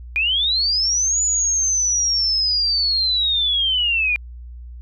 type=linear two-way sweep; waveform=sine; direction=up then down; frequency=2391 to 6960 to 2391 Hz; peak=-16 dBFS; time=0.16-4.16 s; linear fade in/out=0 ms; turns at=1.22 s; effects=added 60 Hz sine -33 dBFS peak until 4.81 s